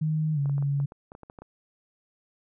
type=tone with pitch glide; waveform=sine; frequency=155.56 to 141.01 Hz; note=D#3 to C#3; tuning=0 to +30 cents; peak=-23 dBFS; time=0.01-0.86 s; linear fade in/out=10 ms; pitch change=-170 cents; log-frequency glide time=0.34-0.39 s
type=clicks; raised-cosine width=1 ms; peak=-30 dBFS; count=12; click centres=0.458 / 0.496 / 0.581 / 0.625 / 0.801 / 0.921 / 1.119 / 1.151 / 1.233 / 1.299 / 1.388 / 1.42 s
effects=none